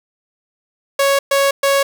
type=tone bursts; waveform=sawtooth; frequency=554.4 Hz; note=C#5; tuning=in tune; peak=-8 dBFS; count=3; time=0.99-1.83 s; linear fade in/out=5 ms; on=200 ms; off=120 ms; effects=none